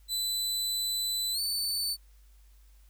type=tone with pitch glide; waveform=sawtooth; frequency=4000 to 4516 Hz; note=B7 to C#8; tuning=+21 to +31 cents; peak=-26 dBFS; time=0.08-1.97 s; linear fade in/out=50 ms; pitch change=+210 cents; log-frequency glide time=1.33-1.4 s; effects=added 50 Hz sine -54 dBFS peak until 2.89 s + white hiss -68 dBFS RMS until 2.89 s